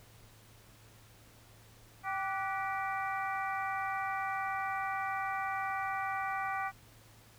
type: harmonic tone with a mistuned harmonic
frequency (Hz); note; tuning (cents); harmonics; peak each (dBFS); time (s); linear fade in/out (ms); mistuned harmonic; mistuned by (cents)
388.8; G4; -14; 2 / 3 / 4 / 5 / 6; -36 / -38 / -41 / -41 / -45; 2.03-6.72; 50; 4; -83
effects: added 110 Hz sine -60 dBFS peak until 7.38 s + pink hiss -60 dBFS RMS until 7.38 s